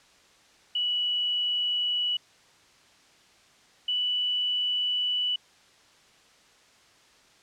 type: tone pair in turn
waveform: sine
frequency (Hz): 2943 / 2965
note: F#7 / F#7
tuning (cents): -10 / +3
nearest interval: unison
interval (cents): 13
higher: second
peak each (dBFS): -24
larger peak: neither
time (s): 0.75-2.17 / 3.88-5.36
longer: second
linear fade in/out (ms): 5
effects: white hiss -58 dBFS RMS until 7.42 s + low-pass 6000 Hz 12 dB/octave